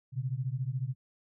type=beating tone pair; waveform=sine; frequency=123.47 / 137.47 Hz; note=B2 / C#3; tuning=0 / -14 cents; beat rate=14 Hz; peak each=-33 / -34 dBFS; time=0.12-0.95 s; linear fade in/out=50 ms; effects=none